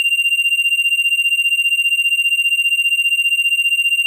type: beating tone pair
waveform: triangle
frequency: 2775 / 2790 Hz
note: F7 / F7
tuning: -12 / -2 cents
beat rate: 15 Hz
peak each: -14 / -15 dBFS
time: 0-4.06 s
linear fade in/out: 0 ms
effects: none